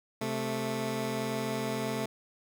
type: tone pair together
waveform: 15% pulse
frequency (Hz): 130.81 / 220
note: C3 / A3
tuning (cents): 0 / 0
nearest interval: major sixth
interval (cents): 900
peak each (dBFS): -29 / -26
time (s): 0.21-2.06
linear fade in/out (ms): 5
effects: none